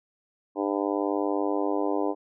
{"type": "harmonic tone", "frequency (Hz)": 100.4, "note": "G2", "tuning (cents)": 42, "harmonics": [3, 4, 5, 6, 7, 8, 9, 10], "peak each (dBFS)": [-28, -30, -32, -34, -35, -36, -37, -38], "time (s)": [0.55, 2.15], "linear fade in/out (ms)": 50, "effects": []}